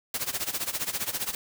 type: noise with tremolo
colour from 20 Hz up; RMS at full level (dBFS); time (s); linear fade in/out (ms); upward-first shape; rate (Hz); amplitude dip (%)
white; -28; 0.14-1.35; 2; sine; 15; 85
effects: none